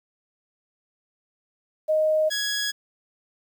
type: tone pair in turn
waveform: sine / 15% pulse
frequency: 622.3 / 1669 Hz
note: D#5 / G#6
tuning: 0 / +8 cents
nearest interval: octave + perfect fourth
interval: 1708 cents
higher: second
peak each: -18 dBFS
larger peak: neither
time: 1.88-2.3 / 2.3-2.72 s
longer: neither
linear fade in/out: 20 ms
effects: 9-bit